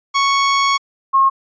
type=tone pair in turn; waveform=sawtooth / sine; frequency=1108.7 / 1080.3 Hz; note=C#6 / C#6; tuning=0 / -45 cents; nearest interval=unison; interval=45 cents; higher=first; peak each=-9 dBFS; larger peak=neither; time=0.14-0.78 / 1.13-1.3 s; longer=first; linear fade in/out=20 ms; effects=resampled to 16000 Hz